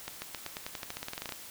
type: accelerating click train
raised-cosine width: 0.2 ms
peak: -19 dBFS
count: 18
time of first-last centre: 0.08-1.323 s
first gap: 140 ms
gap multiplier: 0.91
effects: white hiss -47 dBFS RMS until 1.5 s